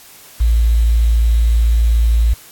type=tone with quantisation; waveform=sine; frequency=56.8 Hz; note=A#1; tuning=44 cents flat; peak=-9 dBFS; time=0.4-2.34 s; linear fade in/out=10 ms; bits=6; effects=white hiss -41 dBFS RMS until 2.51 s + AAC 64 kbps